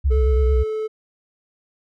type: tone with vibrato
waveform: sine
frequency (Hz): 65.41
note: C2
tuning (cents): 0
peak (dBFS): -14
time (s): 0.04-0.64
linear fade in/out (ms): 20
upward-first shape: triangle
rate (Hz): 8.9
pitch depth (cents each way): 170
type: tone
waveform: triangle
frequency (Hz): 434.5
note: A4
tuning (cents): -22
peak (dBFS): -20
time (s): 0.1-0.88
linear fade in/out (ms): 20
effects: none